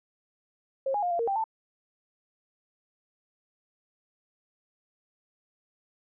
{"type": "tone with pitch steps", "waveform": "sine", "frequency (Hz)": [538, 824, 709, 689, 463.1, 786, 887], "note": ["C5", "G#5", "F5", "F5", "A#4", "G5", "A5"], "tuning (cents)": [48, -14, 26, -24, -11, 4, 14], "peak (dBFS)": -25, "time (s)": [0.86, 1.441], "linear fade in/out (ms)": 5, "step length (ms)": 83, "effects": []}